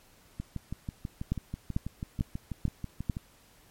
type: two click trains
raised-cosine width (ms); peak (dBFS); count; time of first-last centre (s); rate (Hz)
5; -15 / -22; 5 / 18; 1.32-3.098 / 0.4-3.169; 2.25 / 6.14
effects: pink hiss -60 dBFS RMS until 3.7 s + MP3 64 kbps